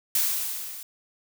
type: noise with level ramp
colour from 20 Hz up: blue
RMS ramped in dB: -22 to -40 dBFS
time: 0.15-0.83 s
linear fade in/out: 2 ms
effects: none